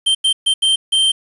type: tone bursts at uneven times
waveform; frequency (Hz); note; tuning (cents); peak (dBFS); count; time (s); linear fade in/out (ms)
square; 3136; G7; 0; -12; 5; 0.06-0.15 / 0.24-0.33 / 0.46-0.54 / 0.62-0.76 / 0.92-1.12; 10
effects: resampled to 24000 Hz + 7-bit